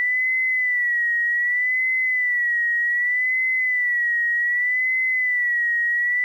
sine tone with vibrato, 1964 Hz, B6, 10 cents flat, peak -18 dBFS, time 0-6.24 s, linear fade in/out 0 ms, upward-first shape sine, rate 0.65 Hz, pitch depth 67 cents each way, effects 9-bit

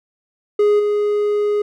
triangle tone with level steps, 415.3 Hz, G#4, in tune, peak -9 / -13 dBFS, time 0.59-1.62 s, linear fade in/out 5 ms, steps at 0.79 s, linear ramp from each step 10 ms, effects none

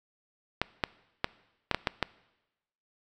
clicks, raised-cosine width 0.3 ms, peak -9 dBFS, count 7, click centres 0.616 / 0.838 / 1.244 / 1.713 / 1.746 / 1.872 / 2.027 s, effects noise-tail reverb RT60 1.0 s tail -21 dB re dry

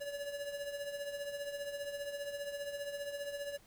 square tone with tremolo, 571 Hz, D5, 49 cents flat, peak -37 dBFS, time 0-3.58 s, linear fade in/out 20 ms, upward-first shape triangle, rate 15 Hz, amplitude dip 65%, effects pink hiss -64 dBFS RMS until 3.66 s

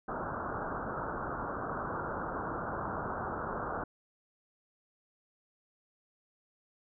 white low-pass noise, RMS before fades -37 dBFS, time 0.08-3.84 s, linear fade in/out 5 ms, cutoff 1500 Hz, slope 96 dB/octave, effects none

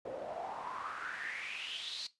pink noise with band-pass filter sweep, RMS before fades -42 dBFS, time 0.05-2.07 s, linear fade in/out 5 ms, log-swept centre 500 to 4400 Hz, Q 6.1, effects noise-tail reverb RT60 0.2 s tail -17 dB re dry + resampled to 24000 Hz

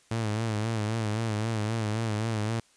sawtooth tone with vibrato, 109.8 Hz, A2, 3 cents flat, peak -23 dBFS, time 0.11-2.6 s, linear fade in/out 5 ms, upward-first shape sine, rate 3.8 Hz, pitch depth 77 cents each way, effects white hiss -62 dBFS RMS until 2.76 s + resampled to 22050 Hz

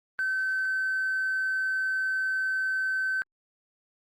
triangle tone, 1535 Hz, G6, 37 cents flat, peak -22 dBFS, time 0.19-3.22 s, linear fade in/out 0 ms, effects tanh soft clip ceiling -22 dBFS + Opus 24 kbps

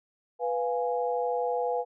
sine chord, F diminished, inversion second, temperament equal, 493.9 / 698.5 / 830.6 Hz, Cb5 / F5 / Ab5, 0 / 0 / 0 cents, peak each -28 / -32 / -32 dBFS, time 0.39-1.85 s, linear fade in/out 50 ms, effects none

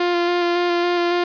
sawtooth tone with vibrato, 349.2 Hz, F4, in tune, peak -13 dBFS, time 0-1.24 s, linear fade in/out 5 ms, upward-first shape square, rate 3.6 Hz, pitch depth 12 cents each way, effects resampled to 11025 Hz + 7-bit

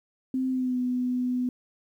sine tone with pitch glide, 260 to 249.7 Hz, C4 to B3, -11 to +19 cents, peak -24 dBFS, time 0.34-1.49 s, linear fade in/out 2 ms, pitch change -70 cents, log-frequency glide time 0.49-0.78 s, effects 10-bit

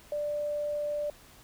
sine tone, 590 Hz, D5, 8 cents sharp, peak -29 dBFS, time 0.12-1.1 s, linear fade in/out 2 ms, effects pink hiss -55 dBFS RMS until 1.43 s

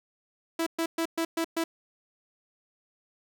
sawtooth tone bursts, 329.6 Hz, E4, in tune, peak -22 dBFS, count 6, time 0.59-1.64 s, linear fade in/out 5 ms, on 75 ms, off 120 ms, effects none

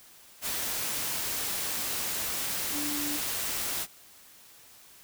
sine tone in noise, 293.7 Hz, D4, in tune, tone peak -34 dBFS, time 2.71-3.2 s, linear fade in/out 50 ms, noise white, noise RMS -32 dBFS, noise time 0.41-3.87 s, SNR -5 dB, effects white hiss -54 dBFS RMS until 5.03 s

